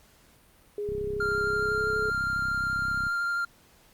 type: tone with pitch glide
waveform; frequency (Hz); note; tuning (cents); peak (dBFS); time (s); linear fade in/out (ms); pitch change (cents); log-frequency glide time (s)
sine; 413.4 to 428.7; G#4 to A4; -8 to -45; -29; 0.78-2.1; 2; +63; 1.45-1.86
type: click train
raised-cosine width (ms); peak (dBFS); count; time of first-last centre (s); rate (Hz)
5; -26; 72; 0.89-3.068; 32.6
type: tone with vibrato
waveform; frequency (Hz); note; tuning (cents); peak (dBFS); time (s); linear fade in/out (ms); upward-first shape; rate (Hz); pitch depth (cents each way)
triangle; 1394; F6; -4; -24; 1.2-3.45; 5; sine; 12; 10
effects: pink hiss -59 dBFS RMS until 3.93 s + Opus 48 kbps